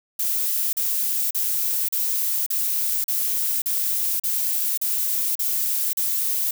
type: noise bursts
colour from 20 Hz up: violet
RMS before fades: -23 dBFS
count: 11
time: 0.19-6.51 s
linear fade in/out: 5 ms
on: 540 ms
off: 38 ms
effects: none